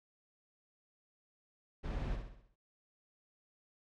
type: noise with echo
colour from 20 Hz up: brown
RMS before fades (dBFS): -39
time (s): 1.83-2.17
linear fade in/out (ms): 20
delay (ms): 65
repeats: 6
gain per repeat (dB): -6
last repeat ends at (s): 2.56
effects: low-pass 4000 Hz 12 dB/octave